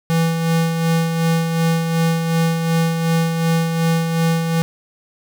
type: tone with tremolo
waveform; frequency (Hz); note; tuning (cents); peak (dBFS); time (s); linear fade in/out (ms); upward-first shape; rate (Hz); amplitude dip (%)
square; 164.81; E3; 0; -14; 0.1-4.62; 0; sine; 2.7; 45
effects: none